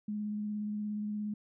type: tone with vibrato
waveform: sine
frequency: 209.7 Hz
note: G#3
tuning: 17 cents sharp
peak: -33 dBFS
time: 0.08-1.34 s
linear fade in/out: 5 ms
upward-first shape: square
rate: 17 Hz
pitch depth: 11 cents each way
effects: none